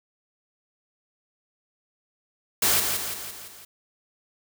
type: noise with echo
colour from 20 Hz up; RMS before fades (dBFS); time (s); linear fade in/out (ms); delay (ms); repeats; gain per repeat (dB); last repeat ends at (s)
white; -21; 2.62-2.8; 5; 170; 5; -5; 3.65
effects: none